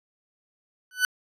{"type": "tone with exponential growth", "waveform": "40% pulse", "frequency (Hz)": 1500, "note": "F#6", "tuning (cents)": 23, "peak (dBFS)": -15, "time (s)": [0.91, 1.05], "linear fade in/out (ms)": 1, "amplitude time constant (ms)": 30, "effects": ["resampled to 32000 Hz"]}